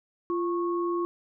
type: tone pair together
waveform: sine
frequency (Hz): 346 / 1099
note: F4 / C#6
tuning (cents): -16 / -15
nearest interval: octave + minor sixth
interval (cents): 2001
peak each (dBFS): -26 / -32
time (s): 0.3-1.05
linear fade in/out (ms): 0
effects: none